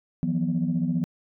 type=tone cluster; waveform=sine; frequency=163.9 / 178.8 / 245 Hz; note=E3 / F3 / B3; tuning=-10 / +41 / -14 cents; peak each=-26 dBFS; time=0.23-1.04 s; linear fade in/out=0 ms; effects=tanh soft clip ceiling -15 dBFS